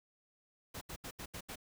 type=noise bursts; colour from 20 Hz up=pink; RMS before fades=-45 dBFS; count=6; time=0.74-1.558 s; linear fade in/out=10 ms; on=73 ms; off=76 ms; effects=none